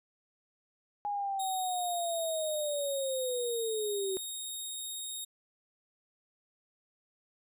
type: linear sweep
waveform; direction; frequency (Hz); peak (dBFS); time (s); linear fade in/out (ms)
sine; down; 827 to 376.3; -31; 1.05-4.17; 0
type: tone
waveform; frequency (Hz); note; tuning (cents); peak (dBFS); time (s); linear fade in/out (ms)
10% pulse; 3729; A#7; 0; -29; 1.39-5.25; 10
effects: resampled to 32000 Hz